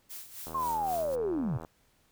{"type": "noise with tremolo", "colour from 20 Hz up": "blue", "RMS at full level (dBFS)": -42, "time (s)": [0.09, 1.16], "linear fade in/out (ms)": 20, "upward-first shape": "sine", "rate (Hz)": 3.8, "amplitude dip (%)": 70}
{"type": "click train", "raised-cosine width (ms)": 1, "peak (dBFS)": -28, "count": 96, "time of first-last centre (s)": [0.47, 1.649], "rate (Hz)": 80.6}
{"type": "linear sweep", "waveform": "sine", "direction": "down", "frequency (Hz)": [1087, 103.83], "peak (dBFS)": -28, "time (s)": [0.54, 1.58], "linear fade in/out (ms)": 10}
{"effects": ["pink hiss -68 dBFS RMS until 2.11 s"]}